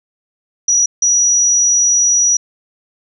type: tone bursts at uneven times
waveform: sine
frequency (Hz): 5830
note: F#8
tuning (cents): -26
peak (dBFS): -9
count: 2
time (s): 0.68-0.86 / 1.02-2.37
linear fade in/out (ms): 5
effects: none